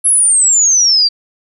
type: exponential sweep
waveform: sine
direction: down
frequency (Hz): 11080 to 4622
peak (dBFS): -7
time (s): 0.04-1.09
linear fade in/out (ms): 20
effects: none